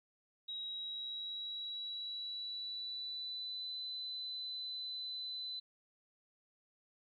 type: tone with pitch glide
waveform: sine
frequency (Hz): 3831 to 4015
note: A#7 to B7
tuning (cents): +47 to +28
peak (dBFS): -40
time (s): 0.48-5.6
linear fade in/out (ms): 10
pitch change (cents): +81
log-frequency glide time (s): 0.59-3.79
effects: 13-bit